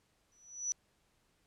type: tone with exponential growth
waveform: sine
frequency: 5920 Hz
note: F#8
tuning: in tune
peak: -29 dBFS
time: 0.32-0.72 s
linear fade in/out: 0 ms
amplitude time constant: 86 ms
effects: pink hiss -74 dBFS RMS until 1.46 s + low-pass 11000 Hz 12 dB/octave